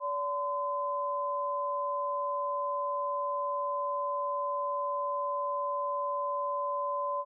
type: tone pair together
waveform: sine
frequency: 574 / 1022.8 Hz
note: D5 / C6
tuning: -40 / -40 cents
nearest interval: minor seventh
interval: 1000 cents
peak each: -34 / -31 dBFS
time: 0-7.25 s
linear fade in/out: 50 ms
effects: none